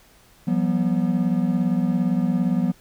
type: tone cluster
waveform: triangle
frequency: 173 / 190.5 / 243.4 Hz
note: F3 / G3 / B3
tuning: -16 / -49 / -25 cents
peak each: -21 dBFS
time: 0.47-2.72 s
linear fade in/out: 10 ms
effects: pink hiss -54 dBFS RMS until 2.8 s

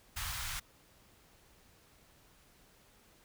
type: band-stop noise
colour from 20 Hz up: pink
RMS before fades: -39 dBFS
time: 0.16-0.6 s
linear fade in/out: 10 ms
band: 110 to 1000 Hz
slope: 24 dB/octave
effects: pink hiss -64 dBFS RMS until 3.24 s

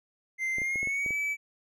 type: tone with pitch glide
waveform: triangle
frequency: 2083 to 2298 Hz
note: C7 to D7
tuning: -8 to -38 cents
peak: -26 dBFS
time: 0.38-1.37 s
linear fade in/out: 50 ms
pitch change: +170 cents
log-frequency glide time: 0.56-1.15 s
type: clicks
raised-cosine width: 2 ms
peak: -28 dBFS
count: 7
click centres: 0.584 / 0.618 / 0.758 / 0.83 / 0.873 / 1.062 / 1.107 s
effects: none

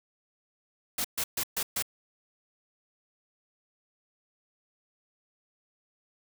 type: noise bursts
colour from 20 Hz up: white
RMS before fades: -30 dBFS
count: 5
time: 0.98-1.825 s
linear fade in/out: 5 ms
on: 65 ms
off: 130 ms
effects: none

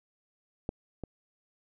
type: clicks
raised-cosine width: 2 ms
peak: -18 / -24 dBFS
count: 2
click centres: 0.691 / 1.037 s
effects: none

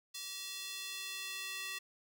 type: tone with high-pass filter sweep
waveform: square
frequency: 383.1 Hz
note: G4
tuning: 40 cents flat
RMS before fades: -43 dBFS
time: 0.14-1.79 s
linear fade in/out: 10 ms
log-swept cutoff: 4100 to 2300 Hz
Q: 1.4
effects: none

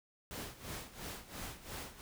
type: noise with tremolo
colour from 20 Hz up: pink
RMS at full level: -43 dBFS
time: 0.31-2.01 s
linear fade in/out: 0 ms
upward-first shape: sine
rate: 2.9 Hz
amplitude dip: 80%
effects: none

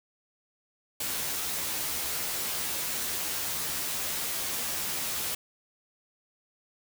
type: noise with comb filter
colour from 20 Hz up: white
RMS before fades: -32 dBFS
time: 1-5.35 s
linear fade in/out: 5 ms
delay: 13 ms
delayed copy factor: +0.7
effects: none

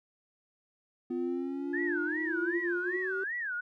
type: tone with tremolo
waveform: sine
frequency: 349.2 Hz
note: F4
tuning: in tune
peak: -31 dBFS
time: 1.1-2.97 s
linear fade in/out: 10 ms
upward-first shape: sine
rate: 1.6 Hz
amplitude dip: 65%
type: exponential sweep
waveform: triangle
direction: up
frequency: 250 to 388.5 Hz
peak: -32 dBFS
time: 1.1-3.24 s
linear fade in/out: 5 ms
type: tone with vibrato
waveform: sine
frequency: 1669 Hz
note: G#6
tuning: 8 cents sharp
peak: -32 dBFS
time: 1.73-3.61 s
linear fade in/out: 10 ms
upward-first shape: sine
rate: 2.6 Hz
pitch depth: 270 cents each way
effects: none

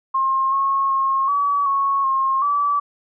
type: tone with pitch steps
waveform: sine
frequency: 1067 / 1090 / 1079 / 1140 / 1103 / 1071 / 1153 Hz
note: C6 / C#6 / C#6 / C#6 / C#6 / C6 / D6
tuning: +34 / -29 / -47 / +48 / -9 / +40 / -32 cents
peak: -16 dBFS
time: 0.14-2.8 s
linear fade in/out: 10 ms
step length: 380 ms
effects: none

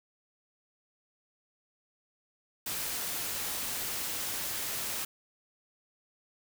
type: noise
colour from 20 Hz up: white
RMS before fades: -35 dBFS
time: 2.66-5.05 s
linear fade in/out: 5 ms
effects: none

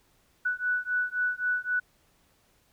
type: beating tone pair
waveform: sine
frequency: 1480 / 1483.8 Hz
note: F#6 / F#6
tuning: 0 / +4 cents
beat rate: 3.8 Hz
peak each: -29 dBFS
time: 0.45-1.8 s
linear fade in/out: 10 ms
effects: pink hiss -66 dBFS RMS until 2.72 s

